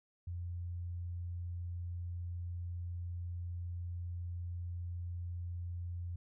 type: tone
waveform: sine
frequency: 87.31 Hz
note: F2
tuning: in tune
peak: -38 dBFS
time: 0.27-6.16 s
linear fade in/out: 5 ms
effects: none